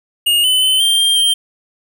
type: tone with pitch steps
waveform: square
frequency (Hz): 2850 / 3021 / 3046 / 3168 / 3189 / 3151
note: F7 / F#7 / F#7 / G7 / G7 / G7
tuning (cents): +34 / +35 / +50 / +18 / +29 / +8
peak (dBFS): -11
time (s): 0.26-1.34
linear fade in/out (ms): 10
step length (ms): 180
effects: none